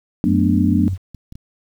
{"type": "chord", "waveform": "sine", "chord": "B minor seventh", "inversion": "second", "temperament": "equal", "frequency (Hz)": [185, 220, 246.9, 293.7], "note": ["F#3", "A3", "B3", "D4"], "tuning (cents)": [0, 0, 0, 0], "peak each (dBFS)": -19, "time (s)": [0.24, 0.88], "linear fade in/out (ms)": 0}
{"type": "tone with vibrato", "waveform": "sine", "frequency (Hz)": 92.5, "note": "F#2", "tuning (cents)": 0, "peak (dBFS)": -19, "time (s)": [0.25, 0.98], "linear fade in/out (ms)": 50, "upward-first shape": "sine", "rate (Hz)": 5, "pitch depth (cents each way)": 23}
{"type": "clicks", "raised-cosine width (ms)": 5, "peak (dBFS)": -23, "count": 5, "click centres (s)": [0.892, 0.932, 1.147, 1.324, 1.355]}
{"effects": ["8-bit"]}